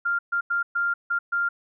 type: tone bursts at uneven times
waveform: sine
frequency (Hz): 1396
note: F6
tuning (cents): -1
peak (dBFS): -21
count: 6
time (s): 0.05-0.19 / 0.32-0.41 / 0.5-0.63 / 0.75-0.94 / 1.1-1.19 / 1.32-1.49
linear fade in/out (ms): 10
effects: none